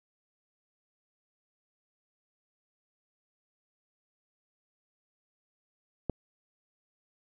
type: click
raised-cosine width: 2 ms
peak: -16 dBFS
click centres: 6.097 s
effects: none